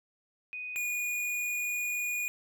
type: tone pair in turn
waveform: sine / square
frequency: 2489 / 2449 Hz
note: D#7 / D#7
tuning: 0 / -28 cents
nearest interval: unison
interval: 28 cents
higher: first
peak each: -36 / -31 dBFS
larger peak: second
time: 0.53-0.76 / 0.76-2.28 s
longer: second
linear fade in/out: 0 ms
effects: none